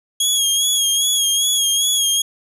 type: tone with vibrato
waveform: 20% pulse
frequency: 3300 Hz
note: G#7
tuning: 12 cents flat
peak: -9 dBFS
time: 0.2-2.22 s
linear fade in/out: 5 ms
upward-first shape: sine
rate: 2.5 Hz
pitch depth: 47 cents each way
effects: none